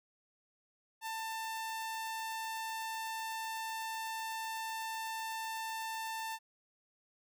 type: tone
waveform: sawtooth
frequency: 892 Hz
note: A5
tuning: 23 cents sharp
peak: -34 dBFS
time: 1.01-6.39 s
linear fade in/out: 50 ms
effects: none